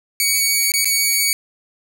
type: tone with dropouts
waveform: 10% pulse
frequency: 2249 Hz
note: C#7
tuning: 24 cents sharp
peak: -6 dBFS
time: 0.2-1.33 s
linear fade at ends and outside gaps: 1 ms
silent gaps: 0.719-0.738 / 0.846-0.855 s
effects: 8-bit